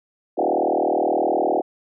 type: tone with frequency modulation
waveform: sine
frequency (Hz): 549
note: C#5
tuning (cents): -17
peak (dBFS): -17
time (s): 0.37-1.62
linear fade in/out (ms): 20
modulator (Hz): 39.4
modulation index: 6.2
effects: none

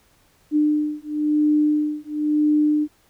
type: beating tone pair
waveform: sine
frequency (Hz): 300 / 300.98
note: D4 / D4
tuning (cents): +37 / +43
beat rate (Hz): 0.98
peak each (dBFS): -20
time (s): 0.51-2.88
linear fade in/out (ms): 50
effects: pink hiss -59 dBFS RMS until 3.09 s

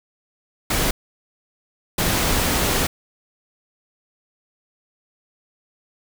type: noise bursts at uneven times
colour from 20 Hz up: pink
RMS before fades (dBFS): -20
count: 2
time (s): 0.7-0.91 / 1.98-2.87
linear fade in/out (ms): 5
effects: none

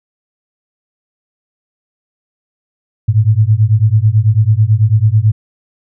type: beating tone pair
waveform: sine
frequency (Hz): 103.83 / 112.93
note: G#2 / A2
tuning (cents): 0 / +46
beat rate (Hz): 9.1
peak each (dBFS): -10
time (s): 3.08-5.32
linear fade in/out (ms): 10
effects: none

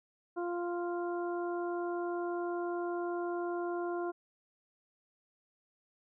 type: harmonic tone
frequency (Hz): 348.6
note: F4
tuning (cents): -3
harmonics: 1 / 2 / 3 / 4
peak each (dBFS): -34 / -40 / -44 / -46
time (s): 0.36-4.12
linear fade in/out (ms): 20
effects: none

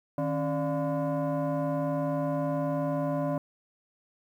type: tone with frequency modulation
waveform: sine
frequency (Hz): 155.56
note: D#3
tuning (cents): 0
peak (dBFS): -25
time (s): 0.18-3.38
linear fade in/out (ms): 2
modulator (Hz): 430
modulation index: 1.5
effects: tanh soft clip ceiling -22 dBFS + 10-bit

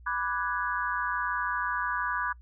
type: chord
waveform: sine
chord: G# half-diminished seventh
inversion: first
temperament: equal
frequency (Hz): 987.8 / 1174.7 / 1480 / 1661.2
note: B5 / D6 / F#6 / G#6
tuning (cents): 0 / 0 / 0 / 0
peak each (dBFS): -33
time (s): 0.06-2.33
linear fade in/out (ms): 10
effects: noise-tail reverb RT60 0.1 s tail -25 dB re dry + added 60 Hz sine -48 dBFS peak until 2.41 s

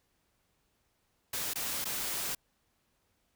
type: noise with dropouts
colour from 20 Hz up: white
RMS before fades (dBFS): -35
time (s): 1.33-2.35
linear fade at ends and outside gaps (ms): 5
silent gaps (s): 1.536-1.556 / 1.844-1.853
effects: pink hiss -75 dBFS RMS until 3.35 s

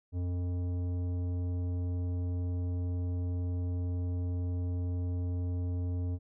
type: tone with tanh clipping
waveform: sine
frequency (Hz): 88.9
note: F2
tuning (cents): +31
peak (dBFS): -32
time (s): 0.12-6.19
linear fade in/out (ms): 50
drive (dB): 12
effects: none

